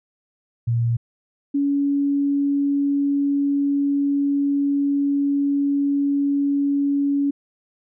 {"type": "tone pair in turn", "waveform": "sine", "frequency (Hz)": [117.2, 282.2], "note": ["A#2", "C#4"], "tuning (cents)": [10, 31], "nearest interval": "octave + minor third", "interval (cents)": 1521, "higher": "second", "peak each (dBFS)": -17, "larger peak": "neither", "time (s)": [[0.67, 0.97], [1.54, 7.31]], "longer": "second", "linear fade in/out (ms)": 10, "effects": []}